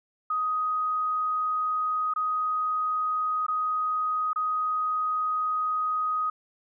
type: tone with dropouts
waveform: sine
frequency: 1252 Hz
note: D#6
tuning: 10 cents sharp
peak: -24 dBFS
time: 0.3-6.3 s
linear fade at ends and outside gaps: 5 ms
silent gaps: 2.138-2.16 / 3.466-3.482 / 4.332-4.359 s
effects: none